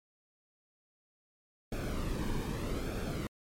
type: noise with flanger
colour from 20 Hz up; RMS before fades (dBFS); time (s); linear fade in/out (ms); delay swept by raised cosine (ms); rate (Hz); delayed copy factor
brown; -35; 1.72-3.27; 2; 1 to 1.51; 0.8; -0.6
effects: MP3 64 kbps